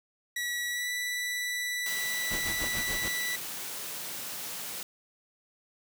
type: tone with pitch glide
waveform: sawtooth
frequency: 1936 to 1969.8 Hz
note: B6 to B6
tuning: -35 to -5 cents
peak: -27 dBFS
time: 0.36-3.36 s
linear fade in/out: 5 ms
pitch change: +30 cents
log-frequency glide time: 0.69-0.9 s
type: high-pass noise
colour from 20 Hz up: white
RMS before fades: -38 dBFS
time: 1.86-4.83 s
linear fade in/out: 2 ms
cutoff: 110 Hz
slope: 24 dB/octave
type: noise with tremolo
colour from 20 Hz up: pink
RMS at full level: -35 dBFS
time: 2.31-3.08 s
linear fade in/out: 0 ms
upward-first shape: sine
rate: 6.9 Hz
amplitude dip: 85%
effects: none